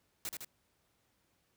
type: noise with echo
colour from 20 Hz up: white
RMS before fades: -39 dBFS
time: 0.25-0.29 s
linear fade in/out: 0 ms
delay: 78 ms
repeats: 2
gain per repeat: -3 dB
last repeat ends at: 0.446 s
effects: pink hiss -75 dBFS RMS until 1.56 s + high-pass 60 Hz 12 dB/octave